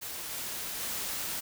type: noise with level steps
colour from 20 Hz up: white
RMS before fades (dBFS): -39 / -37 / -35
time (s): 0.01-1.41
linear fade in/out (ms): 20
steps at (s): 0.3 / 0.8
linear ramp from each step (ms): 10
effects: none